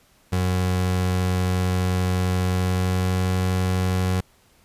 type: tone with pitch glide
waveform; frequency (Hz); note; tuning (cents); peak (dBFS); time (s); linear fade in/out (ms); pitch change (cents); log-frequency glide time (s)
30% pulse; 91.5 to 92.3; F#2 to F#2; -19 to -4; -17; 0.32-4.21; 10; +15; 2.47-3.23
effects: pink hiss -58 dBFS RMS until 4.64 s + resampled to 32000 Hz